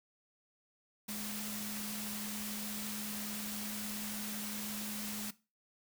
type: tone in noise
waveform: sine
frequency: 210.3 Hz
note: G#3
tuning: 22 cents sharp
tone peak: -42 dBFS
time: 1.08-5.31 s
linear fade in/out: 10 ms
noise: white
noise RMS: -42 dBFS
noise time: 1.08-5.31 s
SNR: -3 dB
effects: noise-tail reverb RT60 0.3 s tail -19 dB re dry